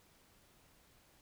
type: silence
effects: pink hiss -67 dBFS RMS until 1.21 s